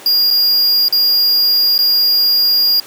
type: tone with dropouts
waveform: square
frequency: 4832 Hz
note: D8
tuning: 48 cents sharp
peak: -10 dBFS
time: 0.06-2.8 s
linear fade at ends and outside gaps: 2 ms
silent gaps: 0.305-0.309 / 0.884-0.925 / 1.78-1.789 s
effects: pink hiss -35 dBFS RMS until 2.86 s + high-pass 300 Hz 12 dB/octave